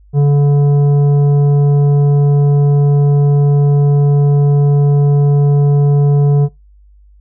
sine tone with tanh clipping, 143.6 Hz, D3, 39 cents flat, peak -8 dBFS, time 0.13-6.49 s, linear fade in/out 50 ms, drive 9 dB, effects noise-tail reverb RT60 0.2 s tail -24 dB re dry + added 50 Hz sine -41 dBFS peak until 7.2 s

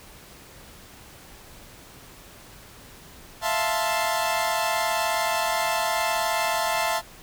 sawtooth chord, F major seventh, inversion third, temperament equal, 659.3 / 698.5 / 880 / 1046.5 Hz, E5 / F5 / A5 / C6, 0 / 0 / 0 / 0 cents, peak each -24 / -26 / -23 / -26 dBFS, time 3.41-7.02 s, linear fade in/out 50 ms, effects pink hiss -47 dBFS RMS until 7.22 s

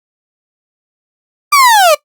35% pulse linear sweep, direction down, 1200 to 570 Hz, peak -3 dBFS, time 1.52-1.95 s, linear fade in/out 10 ms, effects noise-tail reverb RT60 0.1 s tail -18 dB re dry + Opus 48 kbps

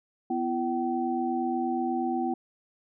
sine tone cluster, 249 / 337.4 / 765 Hz, B3 / E4 / G5, +14 / +40 / -42 cents, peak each -30 dBFS, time 0.3-2.34 s, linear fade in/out 5 ms, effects none

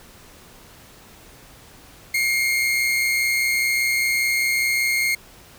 40% pulse tone pair together, 2134 / 2259 Hz, C7 / C#7, +34 / +32 cents, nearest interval minor second, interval 98 cents, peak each -18 / -28 dBFS, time 2.14-5.15 s, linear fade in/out 5 ms, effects pink hiss -47 dBFS RMS until 5.58 s

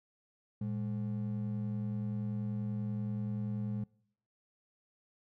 triangle ring-modulated tone, 160 Hz, D#3, 49 cents sharp, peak -28 dBFS, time 0.61-3.84 s, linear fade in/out 5 ms, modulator 45.2 Hz, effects noise-tail reverb RT60 0.7 s tail -26 dB re dry + tanh soft clip ceiling -24 dBFS

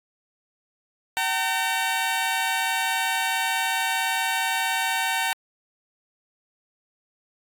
15% pulse tone pair together, 764.4 / 909 Hz, G5 / A#5, -44 / -44 cents, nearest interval minor third, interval 300 cents, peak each -19 dBFS, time 1.17-5.33 s, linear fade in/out 0 ms, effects AAC 64 kbps

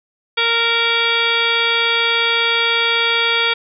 harmonic tone with a mistuned harmonic, 463.6 Hz, A#4, 10 cents flat, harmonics 1 / 2 / 3 / 4 / 5 / 6 / 7 / 8 / 10, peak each -24 / -26 / -21 / -26 / -19 / -27 / -19 / -25 / -30 dBFS, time 0.37-3.54 s, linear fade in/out 10 ms, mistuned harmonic 7, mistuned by +49 cents, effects none

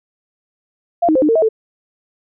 sine tone with pitch steps, 688 / 313.1 / 521 / 302.7 / 454.9 / 643 / 441.6 Hz, F5 / D#4 / C5 / D#4 / A#4 / E5 / A4, -26 / +11 / -7 / -48 / -42 / -43 / +6 cents, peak -10 dBFS, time 1.02-1.489 s, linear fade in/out 10 ms, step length 67 ms, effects none

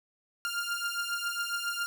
sawtooth beating tone pair, 1396.9 / 1404.2 Hz, F6 / F6, 0 / +9 cents, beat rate 7.3 Hz, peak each -30 / -31 dBFS, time 0.45-1.86 s, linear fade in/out 0 ms, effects none

